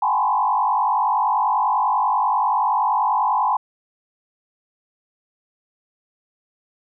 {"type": "tone with frequency modulation", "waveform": "sine", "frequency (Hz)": 920, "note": "A#5", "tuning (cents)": -23, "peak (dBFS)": -16, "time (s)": [0.02, 3.57], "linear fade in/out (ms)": 5, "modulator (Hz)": 50.3, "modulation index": 2.7, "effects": []}